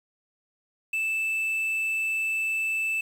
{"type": "tone with quantisation", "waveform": "triangle", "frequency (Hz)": 2637, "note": "E7", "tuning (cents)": 0, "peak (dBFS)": -23, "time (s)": [0.93, 3.01], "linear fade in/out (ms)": 5, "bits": 8, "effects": []}